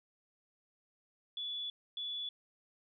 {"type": "tone bursts at uneven times", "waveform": "sine", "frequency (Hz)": 3433, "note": "A7", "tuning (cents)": -43, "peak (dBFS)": -37, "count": 2, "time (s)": [[1.37, 1.7], [1.97, 2.29]], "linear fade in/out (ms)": 2, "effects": []}